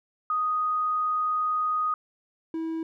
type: tone pair in turn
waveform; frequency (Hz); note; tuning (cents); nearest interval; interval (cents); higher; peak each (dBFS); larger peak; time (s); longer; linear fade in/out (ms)
sine / triangle; 1244.5 / 324.5; D#6 / E4; 0 / -27; octave + major seventh; 2327; first; -23 / -26; first; 0.3-1.94 / 2.54-2.83; first; 2
effects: none